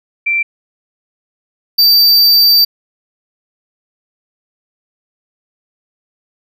sine / square tone pair in turn, 2349 / 4648 Hz, D7 / D8, 0 / -19 cents, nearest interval octave, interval 1181 cents, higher second, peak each -11 / -6 dBFS, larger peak second, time 0.26-0.43 / 1.78-2.65 s, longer second, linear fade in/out 10 ms, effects none

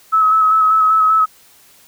sine tone with vibrato, 1289 Hz, E6, 39 cents flat, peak -9 dBFS, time 0.12-1.26 s, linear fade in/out 20 ms, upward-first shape square, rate 5.1 Hz, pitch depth 20 cents each way, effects white hiss -48 dBFS RMS until 1.87 s

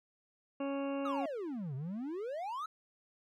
harmonic tone, 277.2 Hz, C#4, in tune, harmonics 1 / 2 / 3 / 4 / 5 / 6 / 8 / 9 / 10, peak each -36 / -38 / -48 / -47 / -55 / -59 / -59 / -61 / -52 dBFS, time 0.6-1.26 s, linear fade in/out 5 ms
triangle exponential two-way sweep, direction down then up, 1333 to 126.6 to 1333 Hz, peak -35 dBFS, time 1.05-2.66 s, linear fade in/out 5 ms, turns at 1.75 s
effects none

